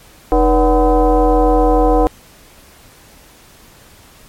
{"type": "tone with frequency modulation", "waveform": "sine", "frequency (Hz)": 220.5, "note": "A3", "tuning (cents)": 4, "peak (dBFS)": -8, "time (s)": [0.32, 2.07], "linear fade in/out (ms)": 0, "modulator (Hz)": 264, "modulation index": 2.4, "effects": ["pink hiss -44 dBFS RMS until 4.28 s", "MP3 64 kbps"]}